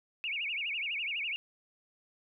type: tone with vibrato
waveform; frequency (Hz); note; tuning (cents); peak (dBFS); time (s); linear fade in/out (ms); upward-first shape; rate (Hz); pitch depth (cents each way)
sine; 2510; D#7; +15; -32; 0.24-1.36; 0; sine; 12; 240
effects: none